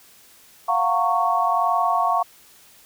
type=chord; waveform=sine; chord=Gb major seventh; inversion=third; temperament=equal with one note detuned; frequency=698.5 / 740 / 917.4 / 1108.7 Hz; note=F5 / Gb5 / Bb5 / Db6; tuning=0 / 0 / -28 / 0 cents; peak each=-22 / -25 / -25 / -21 dBFS; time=0.68-2.23 s; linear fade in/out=10 ms; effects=white hiss -51 dBFS RMS until 2.85 s